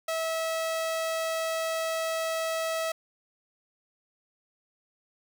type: tone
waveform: sawtooth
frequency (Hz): 649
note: E5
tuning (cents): -27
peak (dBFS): -24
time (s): 0.08-2.92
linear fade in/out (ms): 5
effects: none